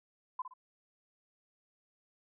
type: tone with echo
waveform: sine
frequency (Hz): 1015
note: B5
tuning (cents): +47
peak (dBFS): -33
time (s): 0.39-0.42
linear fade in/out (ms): 5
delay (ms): 59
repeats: 2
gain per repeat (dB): -9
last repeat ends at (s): 0.538
effects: none